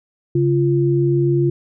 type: tone pair together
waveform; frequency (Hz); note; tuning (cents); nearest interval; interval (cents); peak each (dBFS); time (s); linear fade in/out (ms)
sine; 138.59 / 345.9; C#3 / F4; 0 / -17; octave + major third; 1583; -16; 0.35-1.5; 5
effects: none